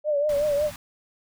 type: tone with vibrato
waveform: sine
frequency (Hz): 587.3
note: D5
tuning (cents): 0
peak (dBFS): -20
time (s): 0.04-0.71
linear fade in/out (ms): 50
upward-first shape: triangle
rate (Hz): 5.4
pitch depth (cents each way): 78
type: band-stop noise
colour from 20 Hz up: pink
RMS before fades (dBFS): -40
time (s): 0.29-0.76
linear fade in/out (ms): 2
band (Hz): 300 to 690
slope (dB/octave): 48
effects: none